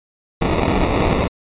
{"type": "noise with sample-and-hold", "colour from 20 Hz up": "pink", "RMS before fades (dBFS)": -17, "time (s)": [0.41, 1.28], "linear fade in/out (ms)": 10, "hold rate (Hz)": 1575, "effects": ["resampled to 8000 Hz"]}